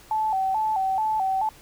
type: tone with vibrato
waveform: sine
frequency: 816 Hz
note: G#5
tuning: 31 cents flat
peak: -21 dBFS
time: 0.11-1.49 s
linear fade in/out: 2 ms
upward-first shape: square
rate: 2.3 Hz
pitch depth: 110 cents each way
effects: pink hiss -50 dBFS RMS until 1.61 s